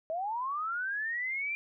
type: linear sweep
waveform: sine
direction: up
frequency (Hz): 622.3 to 2383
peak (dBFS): -31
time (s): 0.1-1.55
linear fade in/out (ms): 0
effects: none